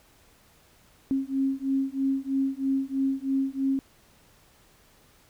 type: beating tone pair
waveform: sine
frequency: 268.4 / 271.5 Hz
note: C4 / C#4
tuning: +44 / -36 cents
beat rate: 3.1 Hz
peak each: -27 dBFS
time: 1.11-3.79 s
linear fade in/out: 0 ms
effects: pink hiss -59 dBFS RMS until 5.29 s